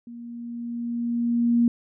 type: tone with level ramp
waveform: sine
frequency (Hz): 236.4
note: A#3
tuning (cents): +24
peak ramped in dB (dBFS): -37 to -15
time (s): 0.07-1.68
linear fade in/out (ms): 2
effects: none